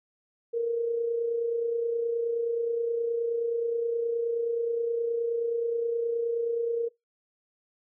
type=tone with amplitude modulation; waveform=sine; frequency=466.2 Hz; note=A#4; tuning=in tune; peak=-23 dBFS; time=0.53-6.89 s; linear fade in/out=20 ms; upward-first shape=sine; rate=29.5 Hz; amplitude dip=45%; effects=noise-tail reverb RT60 0.2 s tail -24 dB re dry